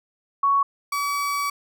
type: tone pair in turn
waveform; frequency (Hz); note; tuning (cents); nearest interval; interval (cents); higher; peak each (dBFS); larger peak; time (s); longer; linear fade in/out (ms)
sine / 35% pulse; 1115 / 1141.1; C#6 / C#6; +10 / +50; unison; 40; second; -16 / -21; first; 0.43-0.63 / 0.92-1.5; second; 5
effects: none